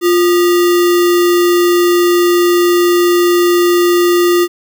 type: tone with sample-and-hold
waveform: sine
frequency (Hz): 350.4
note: F4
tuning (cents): +6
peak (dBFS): -7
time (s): 0.01-4.48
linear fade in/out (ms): 50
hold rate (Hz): 1575
effects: none